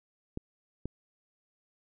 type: clicks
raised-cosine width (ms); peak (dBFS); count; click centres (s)
3; -22; 2; 0.374 / 0.856
effects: none